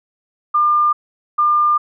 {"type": "tone pair in turn", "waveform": "sine", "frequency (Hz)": [1200, 1200], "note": ["D6", "D6"], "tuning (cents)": [37, 37], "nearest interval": "unison", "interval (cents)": 0, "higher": "neither", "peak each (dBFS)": -11, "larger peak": "neither", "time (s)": [[0.54, 0.93], [1.38, 1.78]], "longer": "second", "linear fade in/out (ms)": 10, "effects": []}